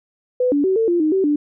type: tone with pitch steps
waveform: sine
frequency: 501 / 287.3 / 379.1 / 450.1 / 346.7 / 309.5 / 383.3 / 294.6 Hz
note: B4 / D4 / F#4 / A4 / F4 / D#4 / G4 / D4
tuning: +25 / -38 / +42 / +39 / -13 / -9 / -39 / +6 cents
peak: -14 dBFS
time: 0.4-1.36 s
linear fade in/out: 5 ms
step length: 120 ms
effects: none